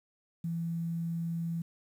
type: tone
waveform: sine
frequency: 167.3 Hz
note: E3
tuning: 26 cents sharp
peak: -31 dBFS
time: 0.44-1.62 s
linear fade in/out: 5 ms
effects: 10-bit